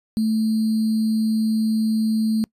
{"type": "tone with sample-and-hold", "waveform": "sine", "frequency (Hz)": 220, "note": "A3", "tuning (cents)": 0, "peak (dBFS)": -17, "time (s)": [0.17, 2.44], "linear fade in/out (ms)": 0, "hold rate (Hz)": 4410, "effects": ["noise-tail reverb RT60 0.1 s tail -25 dB re dry", "resampled to 32000 Hz"]}